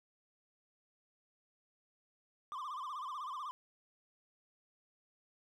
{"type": "tone with vibrato", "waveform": "triangle", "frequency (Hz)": 1108.7, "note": "C#6", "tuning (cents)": 0, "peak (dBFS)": -38, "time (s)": [2.52, 3.51], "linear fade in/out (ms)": 0, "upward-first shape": "sine", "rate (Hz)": 16, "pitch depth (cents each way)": 170, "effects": []}